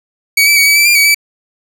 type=tone with pitch steps; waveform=sawtooth; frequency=2258 / 2316 / 2253 / 2285 / 2323 / 2392 / 2268 / 2306 Hz; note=C#7 / D7 / C#7 / D7 / D7 / D7 / C#7 / D7; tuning=+31 / -25 / +28 / -48 / -20 / +31 / +39 / -32 cents; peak=-3 dBFS; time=0.37-1.146 s; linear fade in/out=5 ms; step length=97 ms; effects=none